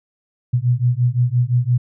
sine beating tone pair, 120 / 125.8 Hz, B2 / B2, -49 / +32 cents, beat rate 5.8 Hz, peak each -17 / -17 dBFS, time 0.53-1.78 s, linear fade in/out 10 ms, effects none

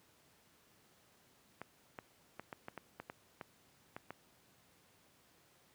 clicks, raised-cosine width 0.5 ms, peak -29 dBFS, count 11, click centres 1.616 / 1.988 / 2.396 / 2.528 / 2.684 / 2.777 / 3 / 3.099 / 3.412 / 3.965 / 4.106 s, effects pink hiss -68 dBFS RMS until 5.74 s + high-pass 100 Hz 12 dB/octave

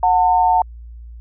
sine tone pair together, 732 / 899.4 Hz, F#5 / A5, -19 / +38 cents, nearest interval major third, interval 357 cents, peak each -14 dBFS, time 0.03-0.62 s, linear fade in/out 2 ms, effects added 58 Hz sine -33 dBFS peak until 1.2 s

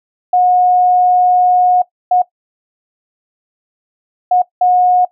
sine tone bursts at uneven times, 725 Hz, F#5, 35 cents flat, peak -7 dBFS, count 4, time 0.33-1.82 / 2.11-2.22 / 4.31-4.42 / 4.61-5.05 s, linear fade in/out 5 ms, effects noise-tail reverb RT60 0.1 s tail -18 dB re dry

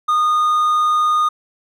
triangle tone, 1228 Hz, D#6, 23 cents flat, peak -11 dBFS, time 0.08-1.29 s, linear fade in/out 10 ms, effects none

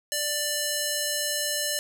square tone with band-pass filter, 591 Hz, D5, 11 cents sharp, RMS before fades -28 dBFS, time 0.12-1.79 s, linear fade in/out 0 ms, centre 8700 Hz, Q 0.69, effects none

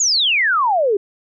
sine exponential sweep, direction down, 7040 to 382.3 Hz, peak -13 dBFS, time 0-0.97 s, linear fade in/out 5 ms, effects none

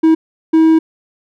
triangle tone bursts at uneven times, 321.1 Hz, E4, 45 cents flat, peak -4 dBFS, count 2, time 0.03-0.15 / 0.53-0.79 s, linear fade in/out 10 ms, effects none

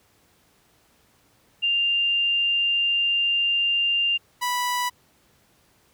sine / sawtooth tone pair in turn, 2794 / 985 Hz, F7 / B5, 0 / -5 cents, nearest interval octave + tritone, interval 1805 cents, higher first, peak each -19 dBFS, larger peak neither, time 1.62-4.18 / 4.41-4.9 s, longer first, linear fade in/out 20 ms, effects pink hiss -61 dBFS RMS until 5.93 s + high-pass 60 Hz 12 dB/octave

